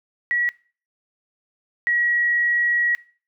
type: tone pair in turn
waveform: sine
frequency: 1926 / 1912.7 Hz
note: B6 / A#6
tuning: -44 / +44 cents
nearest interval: unison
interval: 12 cents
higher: first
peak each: -18 / -17 dBFS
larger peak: second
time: 0.31-0.49 / 1.87-2.95 s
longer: second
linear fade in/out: 0 ms
effects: noise-tail reverb RT60 0.4 s tail -21 dB re dry

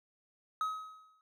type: tone with exponential decay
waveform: triangle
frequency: 1272 Hz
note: D#6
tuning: 38 cents sharp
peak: -27 dBFS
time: 0.61-1.21 s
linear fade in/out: 1 ms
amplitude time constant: 130 ms
effects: none

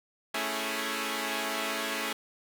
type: chord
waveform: 5% pulse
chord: A major seventh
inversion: none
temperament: equal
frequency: 220 / 277.2 / 329.6 / 415.3 Hz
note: A3 / C#4 / E4 / G#4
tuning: 0 / 0 / 0 / 0 cents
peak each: -24 / -24 / -26 / -26 dBFS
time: 0.34-2.13 s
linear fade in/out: 5 ms
effects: none

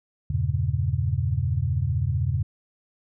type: chord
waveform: sine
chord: E diminished seventh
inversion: none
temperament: equal with one note detuned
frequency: 82.41 / 98 / 118.44 / 138.59 Hz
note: E2 / G2 / Bb2 / Db3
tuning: 0 / 0 / +28 / 0 cents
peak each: -27 dBFS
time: 0.3-2.43 s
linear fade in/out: 5 ms
effects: none

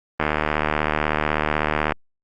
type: click train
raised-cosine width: 0.5 ms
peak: -4 dBFS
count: 132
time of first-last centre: 0.2-1.921 s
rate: 76.1 Hz
effects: Opus 24 kbps

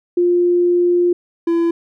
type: tone pair in turn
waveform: sine / triangle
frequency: 351.7 / 336.9 Hz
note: F4 / E4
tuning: +12 / +38 cents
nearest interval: minor second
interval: 74 cents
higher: first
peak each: -11 dBFS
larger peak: neither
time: 0.17-1.13 / 1.47-1.71 s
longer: first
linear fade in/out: 5 ms
effects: none

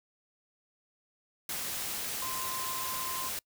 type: tone in noise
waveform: sine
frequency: 1039 Hz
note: C6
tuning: 12 cents flat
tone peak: -38 dBFS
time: 2.22-3.29 s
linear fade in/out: 2 ms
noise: white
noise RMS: -36 dBFS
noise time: 1.49-3.39 s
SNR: -5 dB
effects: noise-tail reverb RT60 0.1 s tail -26 dB re dry

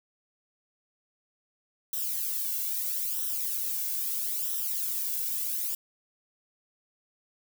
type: noise with flanger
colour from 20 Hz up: violet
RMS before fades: -31 dBFS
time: 1.93-5.75 s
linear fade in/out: 2 ms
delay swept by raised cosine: 0.43 to 1.63 ms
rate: 0.77 Hz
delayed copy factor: -0.75
effects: none

